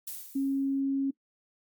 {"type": "noise with exponential decay", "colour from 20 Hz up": "violet", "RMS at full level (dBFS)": -35, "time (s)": [0.07, 0.81], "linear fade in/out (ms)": 5, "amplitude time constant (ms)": 160}
{"type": "tone", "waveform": "sine", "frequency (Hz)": 273, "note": "C#4", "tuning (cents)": -26, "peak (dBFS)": -25, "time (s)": [0.35, 1.11], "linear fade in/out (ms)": 10}
{"effects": ["noise-tail reverb RT60 0.1 s tail -20 dB re dry", "MP3 96 kbps"]}